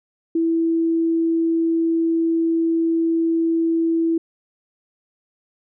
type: tone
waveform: sine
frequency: 329.6 Hz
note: E4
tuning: in tune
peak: -16 dBFS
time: 0.35-4.18 s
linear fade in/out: 5 ms
effects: none